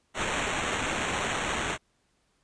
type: noise with sample-and-hold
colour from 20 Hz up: violet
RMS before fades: -30 dBFS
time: 0.14-1.78 s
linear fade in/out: 50 ms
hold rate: 4900 Hz
effects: pink hiss -71 dBFS RMS until 2.43 s + resampled to 22050 Hz